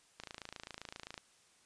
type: click train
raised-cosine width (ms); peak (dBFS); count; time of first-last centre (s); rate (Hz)
0.2; -27; 28; 0.2-1.178; 27.6
effects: white hiss -67 dBFS RMS until 1.65 s + resampled to 22050 Hz